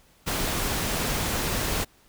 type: noise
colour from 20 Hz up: pink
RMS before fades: -27 dBFS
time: 0.26-1.85 s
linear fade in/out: 20 ms
effects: pink hiss -59 dBFS RMS until 2.08 s